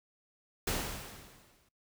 pink noise with exponential decay, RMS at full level -31 dBFS, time 0.67-1.69 s, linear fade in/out 5 ms, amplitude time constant 220 ms, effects noise-tail reverb RT60 0.2 s tail -23 dB re dry

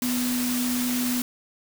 sine tone in noise, 247.4 Hz, B3, 3 cents sharp, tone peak -24 dBFS, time 0.02-1.22 s, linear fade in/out 2 ms, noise white, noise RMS -30 dBFS, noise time 0.02-1.22 s, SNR +3 dB, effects none

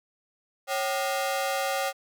sawtooth ring-modulated tone, 659.3 Hz, E5, in tune, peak -19 dBFS, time 0.67-1.93 s, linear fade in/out 50 ms, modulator 110 Hz, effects none

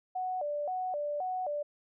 sine tone with vibrato, 659.3 Hz, E5, in tune, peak -31 dBFS, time 0.15-1.63 s, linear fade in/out 10 ms, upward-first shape square, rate 1.9 Hz, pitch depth 200 cents each way, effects none

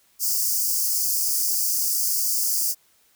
white high-pass noise, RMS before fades -23 dBFS, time 0.19-2.75 s, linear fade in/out 50 ms, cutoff 4700 Hz, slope 96 dB/octave, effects white hiss -61 dBFS RMS until 3.15 s

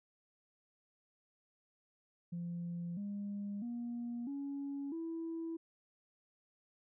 sine tone with pitch steps, 172.4 / 202.7 / 238.2 / 280.1 / 329.2 Hz, F3 / G#3 / A#3 / C#4 / E4, -22 / -42 / +38 / +18 / -2 cents, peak -37 dBFS, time 2.32-5.57 s, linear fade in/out 10 ms, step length 650 ms, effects tanh soft clip ceiling -35 dBFS

